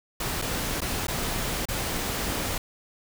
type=noise with dropouts; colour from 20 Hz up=pink; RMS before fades=-29 dBFS; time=0.2-2.58 s; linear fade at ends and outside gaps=5 ms; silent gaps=0.417-0.421 / 0.806-0.816 / 1.07-1.081 / 1.655-1.685 s; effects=none